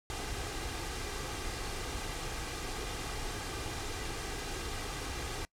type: noise with comb filter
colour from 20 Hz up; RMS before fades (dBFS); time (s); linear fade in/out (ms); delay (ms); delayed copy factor
pink; -38; 0.1-5.45; 0; 2.5; +0.5
effects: noise-tail reverb RT60 0.1 s tail -24 dB re dry + low-pass 9000 Hz 12 dB/octave